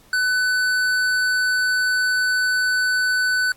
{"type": "tone with hard clipping", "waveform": "sine", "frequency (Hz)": 1500, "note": "F#6", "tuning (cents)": 23, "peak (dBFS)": -19, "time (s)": [0.13, 3.52], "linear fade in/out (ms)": 2, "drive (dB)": 12, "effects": ["pink hiss -53 dBFS RMS until 3.56 s", "AAC 64 kbps"]}